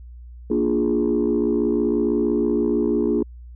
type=chord; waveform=sine; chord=Bb dominant seventh; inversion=none; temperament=equal; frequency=233.1 / 293.7 / 349.2 / 415.3 Hz; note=Bb3 / D4 / F4 / Ab4; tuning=0 / 0 / 0 / 0 cents; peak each=-22 dBFS; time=0.5-3.23 s; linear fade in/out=5 ms; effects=tanh soft clip ceiling -11 dBFS + added 60 Hz sine -37 dBFS peak until 3.55 s